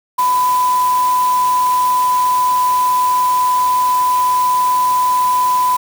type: tone in noise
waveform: sine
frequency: 1000 Hz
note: B5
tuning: 21 cents sharp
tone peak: -11 dBFS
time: 0.18-5.77 s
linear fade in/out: 10 ms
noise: white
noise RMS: -28 dBFS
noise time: 0.18-5.77 s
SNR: +14 dB
effects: none